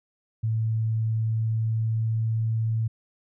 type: tone with pitch glide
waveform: sine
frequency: 111.3 to 112.07 Hz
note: A2 to A2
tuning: +20 to +32 cents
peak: -22 dBFS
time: 0.43-2.88 s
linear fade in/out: 10 ms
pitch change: +12 cents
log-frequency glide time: 1.13-2.43 s
effects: none